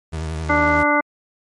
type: tone with vibrato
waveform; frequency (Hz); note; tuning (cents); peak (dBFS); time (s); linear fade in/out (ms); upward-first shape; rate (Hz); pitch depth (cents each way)
30% pulse; 79.3; D#2; +33; -21; 0.12-0.84; 20; triangle; 11; 61
type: harmonic tone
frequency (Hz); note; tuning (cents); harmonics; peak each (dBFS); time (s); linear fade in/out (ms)
293.7; D4; 0; 1 / 2 / 3 / 4 / 5 / 7; -21 / -21 / -21 / -21 / -21 / -21; 0.49-1.01; 10
effects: MP3 48 kbps